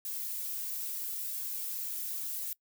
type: noise with flanger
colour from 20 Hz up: violet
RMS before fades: -37 dBFS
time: 0.05-2.53 s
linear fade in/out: 2 ms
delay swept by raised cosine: 1.8 to 3.3 ms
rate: 0.75 Hz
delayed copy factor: +0.9
effects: noise-tail reverb RT60 0.1 s tail -22 dB re dry